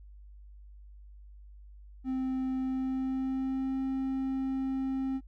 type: tone with pitch glide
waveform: triangle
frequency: 260.7 to 265.7 Hz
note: C4 to C4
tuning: -6 to +27 cents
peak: -27 dBFS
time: 2.04-5.21 s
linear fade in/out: 50 ms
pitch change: +33 cents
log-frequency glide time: 2.59-3.8 s
effects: noise-tail reverb RT60 0.1 s tail -24 dB re dry + added 50 Hz sine -48 dBFS peak until 5.27 s